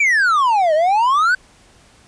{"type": "exponential two-way sweep", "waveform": "triangle", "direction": "down then up", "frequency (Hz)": [2385, 600, 1551], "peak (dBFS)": -10, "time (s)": [0, 1.35], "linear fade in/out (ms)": 5, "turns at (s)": 0.74, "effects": ["pink hiss -50 dBFS RMS until 2.07 s", "resampled to 22050 Hz"]}